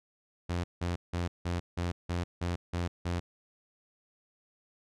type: tone bursts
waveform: sawtooth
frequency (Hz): 87.31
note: F2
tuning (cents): 0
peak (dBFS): -26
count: 9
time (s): 0.49-3.2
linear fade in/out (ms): 10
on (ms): 150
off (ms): 170
effects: low-pass 7000 Hz 12 dB/octave